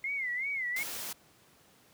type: tone with vibrato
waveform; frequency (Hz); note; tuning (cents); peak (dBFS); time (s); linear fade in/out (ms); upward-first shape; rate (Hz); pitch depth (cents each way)
sine; 2093; C7; 0; -31; 0.04-0.83; 2; sine; 2.7; 140
type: noise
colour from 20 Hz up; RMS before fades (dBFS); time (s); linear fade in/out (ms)
white; -39; 0.76-1.13; 5
effects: pink hiss -62 dBFS RMS until 1.93 s + high-pass 100 Hz 12 dB/octave